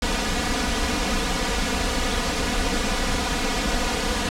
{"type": "noise with comb filter", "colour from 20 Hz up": "pink", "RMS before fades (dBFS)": -23, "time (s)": [0.02, 4.29], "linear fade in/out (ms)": 2, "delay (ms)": 4.1, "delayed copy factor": 1, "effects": ["low-pass 7000 Hz 12 dB/octave"]}